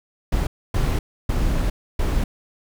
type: noise bursts at uneven times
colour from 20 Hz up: brown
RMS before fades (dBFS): -20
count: 4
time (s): 0.32-0.47 / 0.74-0.99 / 1.29-1.7 / 1.99-2.24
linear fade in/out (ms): 5
effects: none